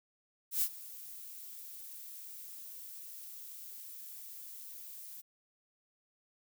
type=noise with ADSR envelope; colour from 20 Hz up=violet; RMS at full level=-29 dBFS; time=0.51-5.22 s; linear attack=110 ms; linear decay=65 ms; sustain=-19 dB; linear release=20 ms; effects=none